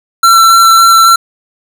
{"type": "tone with vibrato", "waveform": "square", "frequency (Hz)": 1348, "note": "E6", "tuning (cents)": 38, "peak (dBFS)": -3, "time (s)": [0.23, 1.16], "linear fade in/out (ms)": 5, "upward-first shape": "square", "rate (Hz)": 3.6, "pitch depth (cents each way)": 8, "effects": []}